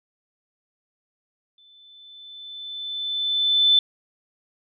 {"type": "tone with exponential growth", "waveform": "sine", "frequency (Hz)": 3520, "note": "A7", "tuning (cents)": 0, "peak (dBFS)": -12, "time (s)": [1.58, 3.79], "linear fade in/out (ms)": 2, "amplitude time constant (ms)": 480, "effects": []}